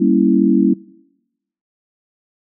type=chord; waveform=sine; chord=G diminished seventh; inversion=none; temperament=equal with one note detuned; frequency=196 / 234.2 / 277.2 / 329.6 Hz; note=G3 / Bb3 / Db4 / Fb4; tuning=0 / +8 / 0 / 0 cents; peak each=-16 dBFS; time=0-0.74 s; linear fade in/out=10 ms; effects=noise-tail reverb RT60 0.9 s tail -22 dB re dry